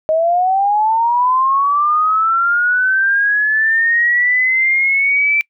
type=linear sweep; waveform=sine; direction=up; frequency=622.3 to 2337 Hz; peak=-11 dBFS; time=0.09-5.41 s; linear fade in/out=0 ms; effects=noise-tail reverb RT60 0.1 s tail -25 dB re dry